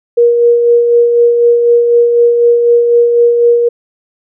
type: tone with tremolo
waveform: sine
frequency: 474.2 Hz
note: A#4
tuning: 30 cents sharp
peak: -3 dBFS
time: 0.17-3.69 s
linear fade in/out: 10 ms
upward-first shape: sine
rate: 4 Hz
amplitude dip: 40%
effects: none